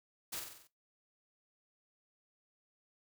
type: noise with echo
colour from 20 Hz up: white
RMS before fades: -41 dBFS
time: 0.32-0.4 s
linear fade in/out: 10 ms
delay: 46 ms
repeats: 6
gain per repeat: -4 dB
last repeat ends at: 0.676 s
effects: noise-tail reverb RT60 0.2 s tail -18 dB re dry